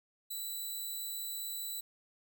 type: tone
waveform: 5% pulse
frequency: 3971 Hz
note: B7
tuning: 9 cents sharp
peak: -30 dBFS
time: 0.3-1.81 s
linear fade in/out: 10 ms
effects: none